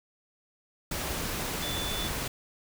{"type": "tone in noise", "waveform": "sine", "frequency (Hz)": 3486, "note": "A7", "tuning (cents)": -17, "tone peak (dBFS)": -35, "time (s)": [1.62, 2.08], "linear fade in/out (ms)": 5, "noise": "pink", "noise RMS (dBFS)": -33, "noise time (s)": [0.91, 2.28], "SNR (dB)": -5, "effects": []}